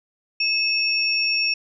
sine tone pair together, 2600 / 5509 Hz, E7 / F8, -24 / -25 cents, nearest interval octave + minor second, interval 1299 cents, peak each -21 / -22 dBFS, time 0.4-1.54 s, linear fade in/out 5 ms, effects none

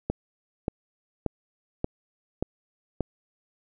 click train, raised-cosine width 2 ms, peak -12 dBFS, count 6, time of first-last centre 0.1-3.007 s, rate 1.72 Hz, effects none

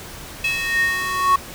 square tone with high-pass filter sweep, 370 Hz, F#4, in tune, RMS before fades -20 dBFS, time 0.44-1.36 s, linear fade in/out 5 ms, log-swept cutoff 2600 to 1100 Hz, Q 8, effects pink hiss -36 dBFS RMS until 1.54 s

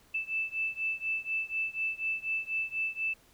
sine beating tone pair, 2637 / 2641.1 Hz, E7 / E7, 0 / +3 cents, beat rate 4.1 Hz, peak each -33 / -34 dBFS, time 0.14-3.14 s, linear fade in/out 10 ms, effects pink hiss -62 dBFS RMS until 3.33 s

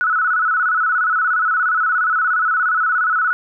sine tone with vibrato, 1383 Hz, F6, 17 cents flat, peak -14 dBFS, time 0.01-3.33 s, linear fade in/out 0 ms, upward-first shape square, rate 17 Hz, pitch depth 98 cents each way, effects none

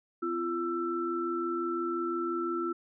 sine tone cluster, 257.1 / 342.9 / 1332 Hz, C4 / F4 / E6, -30 / -32 / +18 cents, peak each -39 / -31 / -34 dBFS, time 0.22-2.73 s, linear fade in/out 10 ms, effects none

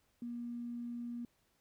triangle tone with tanh clipping, 238.5 Hz, A#3, 40 cents sharp, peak -39 dBFS, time 0.22-1.25 s, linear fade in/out 2 ms, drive 3 dB, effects pink hiss -75 dBFS RMS until 1.6 s

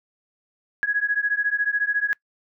sine beating tone pair, 1661.2 / 1675.2 Hz, G#6 / G#6, 0 / +15 cents, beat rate 14 Hz, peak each -23 dBFS, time 0.83-2.13 s, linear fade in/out 0 ms, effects noise-tail reverb RT60 0.1 s tail -24 dB re dry

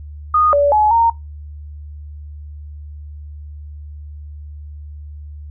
sine tone with pitch steps, 1233 / 574 / 850 / 923 Hz, D#6 / D5 / G#5 / A#5, -16 / -40 / +40 / -17 cents, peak -10 dBFS, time 0.34-1.1 s, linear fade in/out 5 ms, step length 190 ms, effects noise-tail reverb RT60 0.2 s tail -22 dB re dry + added 74 Hz sine -30 dBFS peak until 5.5 s

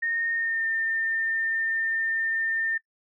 sine tone with pitch glide, 1841 to 1806.2 Hz, A#6 to A6, -22 to +45 cents, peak -24 dBFS, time 0.02-2.78 s, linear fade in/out 10 ms, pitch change -33 cents, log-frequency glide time 0.34-0.67 s, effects noise-tail reverb RT60 0.1 s tail -23 dB re dry

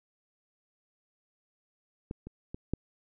clicks, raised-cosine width 3 ms, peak -23 / -29 / -25 / -16 dBFS, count 4, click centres 2.111 / 2.27 / 2.545 / 2.736 s, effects none

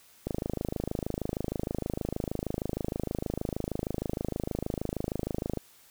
click train, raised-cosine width 2 ms, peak -17 dBFS, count 141, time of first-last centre 0.27-5.573 s, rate 26.4 Hz, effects white hiss -58 dBFS RMS until 5.9 s

